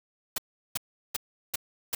white noise bursts, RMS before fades -29 dBFS, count 5, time 0.36-1.95 s, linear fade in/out 5 ms, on 22 ms, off 370 ms, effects none

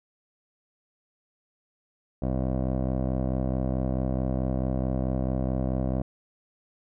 15% pulse tone with low-pass filter, 64.6 Hz, C2, 21 cents flat, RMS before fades -27 dBFS, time 2.22-6.02 s, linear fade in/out 5 ms, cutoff 560 Hz, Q 1.8, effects none

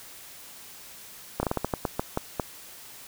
slowing click train, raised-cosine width 1 ms, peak -11 dBFS, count 11, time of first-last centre 1.4-2.398 s, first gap 30 ms, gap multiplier 1.25, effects white hiss -46 dBFS RMS until 3.07 s

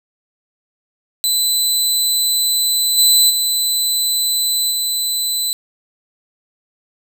20% pulse tone with level steps, 4010 Hz, B7, 26 cents sharp, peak -8 / -3 / -9 / -11 dBFS, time 1.24-5.53 s, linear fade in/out 0 ms, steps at 2.97 / 3.29 / 4.7 s, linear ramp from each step 20 ms, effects none

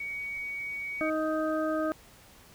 sine tone, 2248 Hz, C#7, 24 cents sharp, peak -33 dBFS, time 0-1.1 s, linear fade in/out 5 ms
harmonic tone, 312.9 Hz, D#4, 10 cents sharp, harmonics 1 / 2 / 4 / 5, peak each -30 / -30 / -35 / -40 dBFS, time 1.01-1.92 s, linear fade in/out 0 ms
effects pink hiss -55 dBFS RMS until 2.54 s

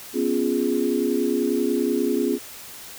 sine chord, C# dominant seventh, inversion third, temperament equal, 246.9 / 277.2 / 349.2 / 415.3 Hz, B3 / C#4 / E#4 / G#4, 0 / 0 / 0 / 0 cents, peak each -25 dBFS, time 0.13-2.39 s, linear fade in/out 50 ms, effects white hiss -40 dBFS RMS until 2.98 s

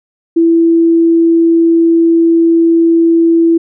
sine tone, 332.4 Hz, E4, 15 cents sharp, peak -5 dBFS, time 0.36-3.58 s, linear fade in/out 10 ms, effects none

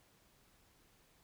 silence, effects pink hiss -69 dBFS RMS until 1.23 s

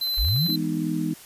square tone, 4054 Hz, B7, 45 cents sharp, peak -24 dBFS, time 0.01-0.56 s, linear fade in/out 5 ms
clicks, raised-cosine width 0.3 ms, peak -27 dBFS, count 8, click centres 0.072 / 0.143 / 0.182 / 0.249 / 0.285 / 0.363 / 0.465 / 0.502 s
sine linear sweep, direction up, 33.39 to 184.3 Hz, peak -20 dBFS, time 0.17-0.48 s, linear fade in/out 20 ms
sine chord, E major seventh, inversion none, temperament just, 164.81 / 206 / 247.2 / 309 Hz, E3 / G#3 / B3 / D#4, 0 / -14 / +2 / -12 cents, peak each -28 / -31 / -30 / -27 dBFS, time 0.48-1.14 s, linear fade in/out 10 ms
effects white hiss -46 dBFS RMS until 1.25 s + resampled to 32000 Hz

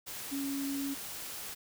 sine tone in noise, 277.2 Hz, C#4, in tune, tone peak -33 dBFS, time 0.31-0.95 s, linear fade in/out 20 ms, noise white, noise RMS -42 dBFS, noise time 0.06-1.55 s, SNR +6 dB, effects none

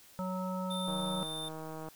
harmonic tone, 185.4 Hz, F#3, 4 cents sharp, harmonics 1 / 3 / 5 / 7, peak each -35 / -40 / -42 / -43 dBFS, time 0.19-1.23 s, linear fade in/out 0 ms
square tone, 3589 Hz, A7, 34 cents sharp, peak -39 dBFS, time 0.7-1.49 s, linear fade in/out 10 ms
click train, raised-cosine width 1 ms, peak -30 dBFS, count 160, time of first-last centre 0.88-1.886 s, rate 158 Hz
effects white hiss -58 dBFS RMS until 1.95 s

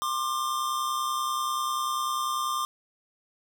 square tone pair together, 1063 / 1193.2 Hz, C6 / D6, +27 / +27 cents, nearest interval major second, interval 200 cents, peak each -32 / -29 dBFS, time 0.02-2.65 s, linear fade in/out 0 ms, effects none

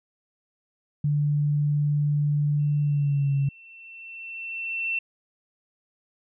sine tone with pitch glide, 146.83 to 139.15 Hz, D3 to C#3, 0 to +7 cents, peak -20 dBFS, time 1.04-3.49 s, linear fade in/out 5 ms, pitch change -93 cents, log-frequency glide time 2.82-3.34 s
sine tone with exponential growth, 2693 Hz, E7, 36 cents sharp, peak -23 dBFS, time 2.59-4.99 s, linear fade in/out 5 ms, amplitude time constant 520 ms
effects none

